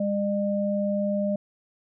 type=tone pair together; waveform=sine; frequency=202.5 / 604.7 Hz; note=G#3 / D#5; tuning=-43 / -50 cents; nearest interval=octave + perfect fifth; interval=1893 cents; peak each=-25 / -26 dBFS; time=0-1.36 s; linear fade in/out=5 ms; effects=none